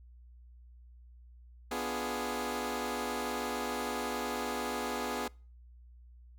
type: chord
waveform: 15% pulse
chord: B diminished seventh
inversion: none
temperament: equal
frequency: 246.9 / 293.7 / 349.2 / 415.3 Hz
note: B3 / D4 / F4 / Ab4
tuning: 0 / 0 / 0 / 0 cents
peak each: -31 / -36 / -36 / -31 dBFS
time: 1.71-5.28 s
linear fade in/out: 5 ms
effects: noise-tail reverb RT60 0.4 s tail -26 dB re dry + added 60 Hz sine -52 dBFS peak until 6.38 s